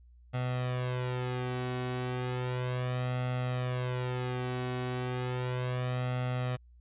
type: tone with flanger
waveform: sawtooth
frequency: 125.6 Hz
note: B2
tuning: 30 cents sharp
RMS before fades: -33 dBFS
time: 0.33-6.57 s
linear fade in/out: 20 ms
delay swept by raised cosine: 1.5 to 2.7 ms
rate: 0.34 Hz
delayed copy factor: +0.8
effects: added 60 Hz sine -54 dBFS peak until 6.8 s + resampled to 8000 Hz